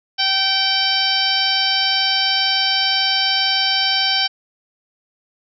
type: harmonic tone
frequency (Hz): 773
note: G5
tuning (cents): -24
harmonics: 1 / 2 / 3 / 4 / 5 / 6 / 7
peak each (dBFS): -25 / -25 / -26 / -20 / -25 / -21 / -23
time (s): 0.18-4.28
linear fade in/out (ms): 20
effects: none